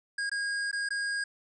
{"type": "tone with dropouts", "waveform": "square", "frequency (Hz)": 1630, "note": "G#6", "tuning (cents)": -33, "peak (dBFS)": -30, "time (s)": [0.18, 1.24], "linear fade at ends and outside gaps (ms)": 5, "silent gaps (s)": [[0.296, 0.315], [0.714, 0.728], [0.889, 0.905]], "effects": ["resampled to 22050 Hz", "12-bit"]}